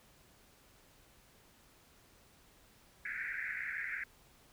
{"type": "band-pass noise", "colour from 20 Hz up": "pink", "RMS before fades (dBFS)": -40, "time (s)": [3.05, 4.04], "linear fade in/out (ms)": 5, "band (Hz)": [1500, 2300], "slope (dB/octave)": 96, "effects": ["pink hiss -64 dBFS RMS until 4.52 s"]}